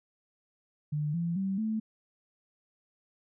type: tone with pitch steps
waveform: sine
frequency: 149.5 / 169.76 / 192.76 / 218.9 Hz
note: D3 / F3 / G3 / A3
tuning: +31 / -49 / -29 / -9 cents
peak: -28 dBFS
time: 0.92-1.8 s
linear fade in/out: 10 ms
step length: 220 ms
effects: none